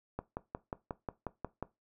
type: click train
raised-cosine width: 1 ms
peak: -22 dBFS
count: 9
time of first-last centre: 0.19-1.626 s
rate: 5.57 Hz
effects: noise-tail reverb RT60 0.2 s tail -18 dB re dry

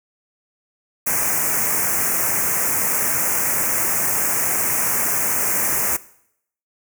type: band-stop noise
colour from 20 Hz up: white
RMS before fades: -20 dBFS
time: 1.06-5.97 s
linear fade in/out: 10 ms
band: 2400 to 5900 Hz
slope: 48 dB/octave
effects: noise-tail reverb RT60 0.7 s tail -19 dB re dry + high-pass 80 Hz 12 dB/octave

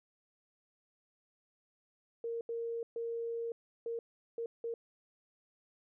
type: tone bursts at uneven times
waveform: sine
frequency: 463.7 Hz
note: A#4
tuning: 9 cents flat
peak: -35 dBFS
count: 6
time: 2.24-2.41 / 2.49-2.83 / 2.96-3.52 / 3.86-3.99 / 4.38-4.46 / 4.64-4.74 s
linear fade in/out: 2 ms
effects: none

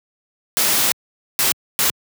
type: noise bursts at uneven times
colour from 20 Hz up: white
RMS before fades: -17 dBFS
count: 3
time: 0.57-0.92 / 1.39-1.52 / 1.79-1.9 s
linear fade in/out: 0 ms
effects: high-pass 100 Hz 12 dB/octave

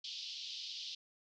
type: band-pass noise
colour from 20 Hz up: pink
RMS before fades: -45 dBFS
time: 0.04-0.95 s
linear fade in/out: 5 ms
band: 3000 to 5300 Hz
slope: 48 dB/octave
effects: none

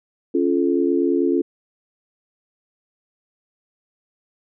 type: chord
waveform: sine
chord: Db augmented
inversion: none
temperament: just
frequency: 277.2 / 346.5 / 433.1 Hz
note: Db4 / F4 / A4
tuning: 0 / -14 / -27 cents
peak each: -20 / -19 / -23 dBFS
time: 0.34-1.42 s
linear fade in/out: 10 ms
effects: none

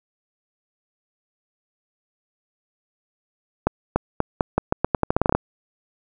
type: accelerating click train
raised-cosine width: 1 ms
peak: -3 dBFS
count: 16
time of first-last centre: 3.67-5.35 s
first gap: 290 ms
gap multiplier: 0.84
effects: none

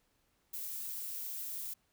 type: noise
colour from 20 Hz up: violet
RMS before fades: -41 dBFS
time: 0.53-1.74 s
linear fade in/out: 10 ms
effects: pink hiss -75 dBFS RMS until 1.92 s

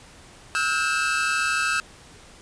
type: tone cluster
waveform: 45% pulse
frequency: 1299 / 1437 / 1588 / 2631 Hz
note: E6 / F6 / G6 / E7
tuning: -26 / +49 / +22 / -4 cents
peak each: -27 dBFS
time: 0.55-1.8 s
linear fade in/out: 0 ms
effects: pink hiss -48 dBFS RMS until 2.41 s + resampled to 22050 Hz

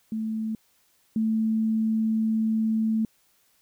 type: tone pair in turn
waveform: sine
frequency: 220 / 220.8 Hz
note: A3 / A3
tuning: 0 / +6 cents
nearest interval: unison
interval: 6 cents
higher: second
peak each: -26 / -21 dBFS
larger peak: second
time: 0.12-0.55 / 1.16-3.05 s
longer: second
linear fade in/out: 2 ms
effects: white hiss -65 dBFS RMS until 3.61 s

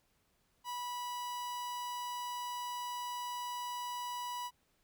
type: tone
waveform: 45% pulse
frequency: 980 Hz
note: B5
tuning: 14 cents flat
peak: -38 dBFS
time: 0.64-4.51 s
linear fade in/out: 50 ms
effects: pink hiss -75 dBFS RMS until 4.83 s

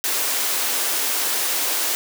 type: high-pass noise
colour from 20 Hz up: white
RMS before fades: -22 dBFS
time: 0.04-1.95 s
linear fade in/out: 0 ms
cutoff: 280 Hz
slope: 24 dB/octave
effects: none

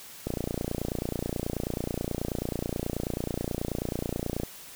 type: click train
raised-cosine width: 2 ms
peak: -16 dBFS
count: 123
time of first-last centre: 0.27-4.434 s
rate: 29.3 Hz
effects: white hiss -46 dBFS RMS until 4.75 s

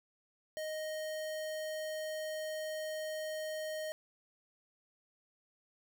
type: tone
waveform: square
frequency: 622.3 Hz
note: D#5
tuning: in tune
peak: -38 dBFS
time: 0.57-3.92 s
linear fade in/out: 0 ms
effects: none

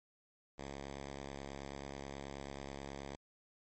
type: tone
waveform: 5% pulse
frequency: 69.3 Hz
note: C#2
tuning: in tune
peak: -33 dBFS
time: 0.58-3.16 s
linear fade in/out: 5 ms
effects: MP3 32 kbps

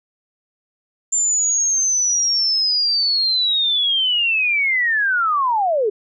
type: linear sweep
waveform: sine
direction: down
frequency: 7270 to 393.7 Hz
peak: -15 dBFS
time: 1.12-5.9 s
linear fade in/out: 10 ms
effects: none

